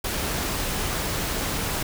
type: noise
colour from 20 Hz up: pink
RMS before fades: -27 dBFS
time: 0.04-1.83 s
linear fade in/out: 5 ms
effects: none